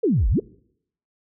sine exponential two-way sweep, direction down then up, 506 to 41.2 to 506 Hz, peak -16 dBFS, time 0.03-0.4 s, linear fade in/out 10 ms, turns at 0.29 s, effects noise-tail reverb RT60 0.7 s tail -23 dB re dry

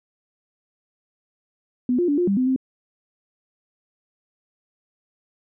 sine tone with pitch steps, 249 / 352.1 / 288.3 / 354 / 198.1 / 255.3 / 261.6 Hz, B3 / F4 / D4 / F4 / G3 / C4 / C4, +14 / +14 / -32 / +23 / +18 / -42 / 0 cents, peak -17 dBFS, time 1.89-2.562 s, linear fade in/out 2 ms, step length 96 ms, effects none

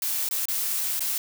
blue noise with dropouts, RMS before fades -27 dBFS, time 0.02-1.18 s, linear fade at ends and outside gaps 1 ms, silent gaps 0.288-0.31 / 0.455-0.484 / 0.994-1.006 s, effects none

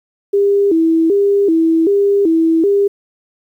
sine tone with vibrato, 361.8 Hz, F#4, 39 cents flat, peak -9 dBFS, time 0.33-2.88 s, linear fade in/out 10 ms, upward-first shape square, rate 1.3 Hz, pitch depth 180 cents each way, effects 8-bit

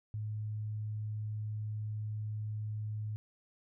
sine tone, 106.9 Hz, A2, 49 cents flat, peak -35 dBFS, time 0.14-3.16 s, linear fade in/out 0 ms, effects none

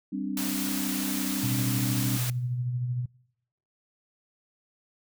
sine chord, G suspended fourth, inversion none, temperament equal, 196 / 261.6 / 293.7 Hz, G3 / C4 / D4, 0 / 0 / 0 cents, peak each -33 dBFS, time 0.12-2.18 s, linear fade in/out 10 ms
white noise, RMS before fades -33 dBFS, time 0.37-2.3 s, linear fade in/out 2 ms
sine tone with tremolo, 123.47 Hz, B2, in tune, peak -25 dBFS, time 1.43-3.06 s, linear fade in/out 10 ms, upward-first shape sine, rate 13 Hz, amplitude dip 40%
effects noise-tail reverb RT60 0.8 s tail -25 dB re dry

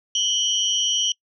sine tone cluster, 2978 / 3176 / 5800 Hz, F#7 / G7 / F#8, +11 / +22 / -35 cents, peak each -23 dBFS, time 0.15-1.12 s, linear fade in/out 2 ms, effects noise-tail reverb RT60 0.1 s tail -25 dB re dry

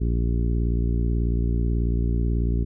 harmonic tone, 58.27 Hz, A#1, in tune, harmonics 1 / 2 / 3 / 4 / 5 / 6 / 7, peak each -21 / -27 / -31 / -33 / -35 / -37 / -38 dBFS, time 0-2.65 s, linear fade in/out 20 ms, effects none

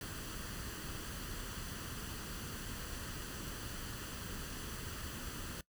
pink noise with comb filter, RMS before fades -44 dBFS, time 0.01-5.61 s, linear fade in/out 2 ms, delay 0.66 ms, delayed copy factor +0.55, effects noise-tail reverb RT60 0.1 s tail -21 dB re dry

